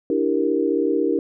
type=chord; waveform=sine; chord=E half-diminished seventh; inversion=third; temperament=equal; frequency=293.7 / 329.6 / 392 / 466.2 Hz; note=D4 / E4 / G4 / Bb4; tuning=0 / 0 / 0 / 0 cents; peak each=-23 dBFS; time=0.1-1.19 s; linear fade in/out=2 ms; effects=none